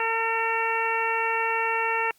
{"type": "harmonic tone", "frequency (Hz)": 453.1, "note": "A#4", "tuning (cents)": -49, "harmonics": [1, 2, 3, 4, 5, 6], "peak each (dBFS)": [-31, -27, -31, -30, -32, -30], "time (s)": [0, 2.11], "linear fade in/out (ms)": 2, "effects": ["white hiss -62 dBFS RMS until 2.18 s", "Opus 48 kbps"]}